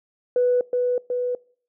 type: tone with echo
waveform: sine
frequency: 493.9 Hz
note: B4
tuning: in tune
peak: -15 dBFS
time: 0.36-0.61 s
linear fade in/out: 2 ms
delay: 370 ms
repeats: 2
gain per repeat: -3 dB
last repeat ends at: 1.35 s
effects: noise-tail reverb RT60 0.5 s tail -24 dB re dry + tanh soft clip ceiling -11 dBFS